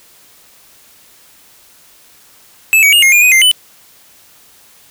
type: tone with pitch steps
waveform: square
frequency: 2615 / 2262 / 2845 / 2140 / 2420 / 2494 / 2093 / 3001 Hz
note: E7 / C#7 / F7 / C7 / D#7 / D#7 / C7 / F#7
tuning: -15 / +34 / +31 / +38 / -49 / +3 / 0 / +24 cents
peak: -6 dBFS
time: 2.73-3.514 s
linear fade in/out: 0 ms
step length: 98 ms
effects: white hiss -45 dBFS RMS until 4.9 s